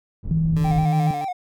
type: low-pass noise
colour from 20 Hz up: pink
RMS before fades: -29 dBFS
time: 0.23-0.85 s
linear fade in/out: 10 ms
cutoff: 140 Hz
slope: 12 dB/octave
type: tone with pitch glide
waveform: sine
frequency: 161.1 to 157.15 Hz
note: E3 to D#3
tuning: -39 to +18 cents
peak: -17 dBFS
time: 0.31-1.11 s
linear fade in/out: 2 ms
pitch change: -43 cents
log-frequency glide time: 0.52-0.85 s
type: tone with tremolo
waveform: 20% pulse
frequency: 146.7 Hz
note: D3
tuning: 2 cents flat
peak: -24 dBFS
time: 0.56-1.25 s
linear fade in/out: 5 ms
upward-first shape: triangle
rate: 2.7 Hz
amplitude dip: 40%
type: tone with vibrato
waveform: triangle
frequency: 750 Hz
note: F#5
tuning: 23 cents sharp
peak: -22 dBFS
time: 0.64-1.33 s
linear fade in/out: 10 ms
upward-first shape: square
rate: 7 Hz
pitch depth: 62 cents each way
effects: none